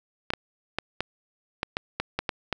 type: clicks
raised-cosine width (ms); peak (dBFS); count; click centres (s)
0.3; -10; 10; 0.304 / 0.336 / 0.786 / 1.006 / 1.631 / 1.769 / 2 / 2.19 / 2.292 / 2.527
effects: none